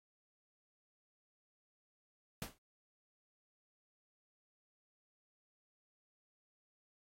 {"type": "noise with exponential decay", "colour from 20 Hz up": "pink", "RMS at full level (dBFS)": -39, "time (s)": [2.42, 2.58], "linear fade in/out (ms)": 1, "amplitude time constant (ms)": 33, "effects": ["AAC 48 kbps"]}